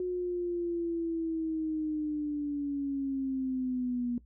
sine linear sweep, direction down, 364 to 240 Hz, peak -29 dBFS, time 0-4.18 s, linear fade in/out 2 ms, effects noise-tail reverb RT60 0.1 s tail -17 dB re dry + added 60 Hz sine -55 dBFS peak until 4.25 s

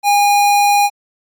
square tone, 816 Hz, G#5, 31 cents flat, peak -10 dBFS, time 0.03-0.9 s, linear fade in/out 50 ms, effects AAC 64 kbps

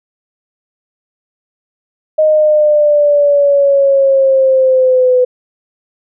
sine exponential sweep, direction down, 622.3 to 500 Hz, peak -6 dBFS, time 2.18-5.25 s, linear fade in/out 10 ms, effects none

